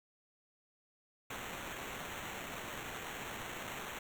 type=noise with sample-and-hold; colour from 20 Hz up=blue; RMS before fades=-44 dBFS; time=1.3-3.99 s; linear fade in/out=5 ms; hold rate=4900 Hz; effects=none